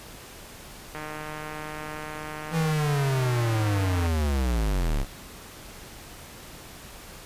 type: click train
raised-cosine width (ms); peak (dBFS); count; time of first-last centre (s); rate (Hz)
0.5; -21; 478; 0.95-4.068; 153
type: linear sweep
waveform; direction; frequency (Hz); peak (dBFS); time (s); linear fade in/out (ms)
square; down; 166.2 to 31; -23; 2.51-5.06; 50
effects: pink hiss -44 dBFS RMS until 7.25 s + resampled to 32000 Hz